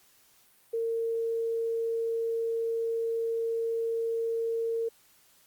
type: tone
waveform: sine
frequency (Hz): 457.3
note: A#4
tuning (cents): -33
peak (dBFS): -27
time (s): 0.73-4.89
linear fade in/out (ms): 10
effects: white hiss -62 dBFS RMS until 5.46 s + Opus 48 kbps